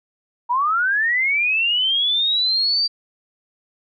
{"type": "linear sweep", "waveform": "sine", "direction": "up", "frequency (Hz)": [932.3, 4699], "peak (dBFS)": -16, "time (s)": [0.49, 2.88], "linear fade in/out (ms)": 20, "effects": []}